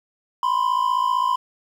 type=tone pair together; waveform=triangle; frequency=987.8 / 1043.3 Hz; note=B5 / C6; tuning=0 / -5 cents; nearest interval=minor second; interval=95 cents; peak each=-19 dBFS; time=0.43-1.36 s; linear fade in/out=2 ms; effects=9-bit